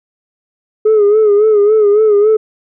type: tone with vibrato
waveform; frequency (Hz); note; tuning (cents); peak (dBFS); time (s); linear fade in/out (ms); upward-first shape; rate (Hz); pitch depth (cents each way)
sine; 421.5; G#4; +26; -4; 0.85-2.37; 10; sine; 3.6; 70
effects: tanh soft clip ceiling -4 dBFS